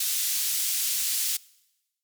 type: band-pass noise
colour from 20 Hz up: white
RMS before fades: -27 dBFS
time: 0-1.37 s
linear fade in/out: 5 ms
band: 3400 to 16000 Hz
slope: 12 dB/octave
effects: noise-tail reverb RT60 1.0 s tail -23 dB re dry